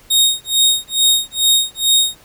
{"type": "tone with tremolo", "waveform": "sawtooth", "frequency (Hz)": 3729, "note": "A#7", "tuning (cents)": 0, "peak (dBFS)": -6, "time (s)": [0.1, 2.17], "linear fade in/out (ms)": 10, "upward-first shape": "sine", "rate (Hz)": 2.3, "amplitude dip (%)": 100, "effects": ["pink hiss -47 dBFS RMS until 2.24 s"]}